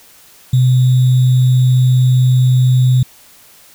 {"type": "tone with sample-and-hold", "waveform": "sine", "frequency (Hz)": 127.2, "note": "C3", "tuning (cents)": -48, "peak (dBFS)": -7, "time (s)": [0.53, 3.03], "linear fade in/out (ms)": 5, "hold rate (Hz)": 3675, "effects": ["white hiss -44 dBFS RMS until 3.74 s"]}